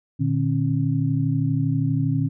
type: tone cluster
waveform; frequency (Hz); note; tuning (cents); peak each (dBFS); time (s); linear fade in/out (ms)
sine; 118.2 / 150.7 / 270.6; A#2 / D3 / C#4; +24 / +45 / -42; -23 / -22 / -25; 0.19-2.29; 20
effects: none